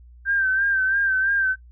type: tone with vibrato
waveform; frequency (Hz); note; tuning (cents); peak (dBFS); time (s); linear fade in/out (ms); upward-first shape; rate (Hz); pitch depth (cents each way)
sine; 1568; G6; 0; -18; 0.25-1.56; 50; sine; 3; 51
effects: noise-tail reverb RT60 0.1 s tail -18 dB re dry + added 60 Hz sine -44 dBFS peak until 1.71 s